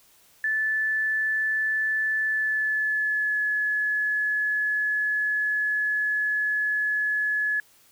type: tone with pitch glide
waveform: sine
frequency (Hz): 1747 to 1704.1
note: A6 to G#6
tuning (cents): -13 to +44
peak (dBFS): -22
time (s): 0.44-7.6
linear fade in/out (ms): 2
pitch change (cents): -43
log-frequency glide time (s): 2.24-3.4
effects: white hiss -58 dBFS RMS until 7.91 s